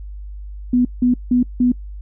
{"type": "tone bursts", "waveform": "sine", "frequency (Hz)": 246.9, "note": "B3", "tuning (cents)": 0, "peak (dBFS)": -11, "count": 4, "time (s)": [0.73, 1.72], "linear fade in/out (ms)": 5, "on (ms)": 120, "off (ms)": 170, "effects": ["noise-tail reverb RT60 0.1 s tail -24 dB re dry", "added 50 Hz sine -29 dBFS peak until 2.01 s"]}